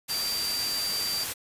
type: tone in noise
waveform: sine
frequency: 4699 Hz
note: D8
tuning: in tune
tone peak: -28 dBFS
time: 0.09-1.25 s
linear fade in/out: 20 ms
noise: white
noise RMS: -32 dBFS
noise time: 0.08-1.34 s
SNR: +1 dB
effects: resampled to 32000 Hz